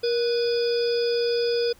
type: harmonic tone with a mistuned harmonic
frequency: 493.9 Hz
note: B4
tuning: in tune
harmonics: 1 / 3 / 5 / 7 / 9 / 10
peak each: -21 / -38 / -40 / -39 / -40 / -31 dBFS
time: 0.03-1.73 s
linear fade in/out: 10 ms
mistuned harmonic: 1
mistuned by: -75 cents
effects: pink hiss -55 dBFS RMS until 1.79 s